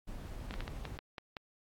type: noise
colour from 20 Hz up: brown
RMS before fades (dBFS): -43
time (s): 0.07-0.98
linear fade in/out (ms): 10
type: clicks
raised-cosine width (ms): 0.3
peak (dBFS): -25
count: 8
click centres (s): 0.509 / 0.54 / 0.606 / 0.679 / 0.853 / 0.989 / 1.182 / 1.368
effects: AAC 64 kbps